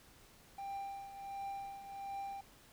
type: tone with tremolo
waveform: triangle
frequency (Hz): 791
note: G5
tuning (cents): +15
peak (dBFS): -37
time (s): 0.58-2.41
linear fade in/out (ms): 5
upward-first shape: triangle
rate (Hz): 1.4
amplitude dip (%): 70
effects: pink hiss -62 dBFS RMS until 2.72 s